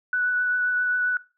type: tone with vibrato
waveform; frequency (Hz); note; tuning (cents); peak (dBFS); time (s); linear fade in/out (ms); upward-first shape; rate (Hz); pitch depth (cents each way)
sine; 1482; F#6; +2; -20; 0.13-1.17; 2; triangle; 7.5; 14
effects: noise-tail reverb RT60 0.3 s tail -19 dB re dry